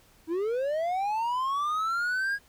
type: linear sweep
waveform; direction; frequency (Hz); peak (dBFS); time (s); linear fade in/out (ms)
triangle; up; 311.1 to 1654; -24; 0.27-2.39; 50
effects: pink hiss -60 dBFS RMS until 2.48 s